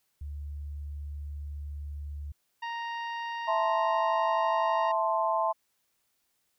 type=tone; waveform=sine; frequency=72.7 Hz; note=D2; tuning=17 cents flat; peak=-35 dBFS; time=0.21-2.32 s; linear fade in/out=5 ms
type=harmonic tone; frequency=932 Hz; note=A#5; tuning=1 cent flat; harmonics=1 / 2 / 3 / 4 / 5 / 6; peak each=-34 / -39 / -44 / -53 / -55 / -60 dBFS; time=2.62-4.92 s; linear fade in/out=10 ms
type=chord; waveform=sine; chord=A minor; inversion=second; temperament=equal; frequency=659.3 / 880 / 1046.5 Hz; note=E5 / A5 / C6; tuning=0 / 0 / 0 cents; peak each=-29 dBFS; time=3.47-5.53 s; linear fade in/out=20 ms
effects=white hiss -75 dBFS RMS until 6.58 s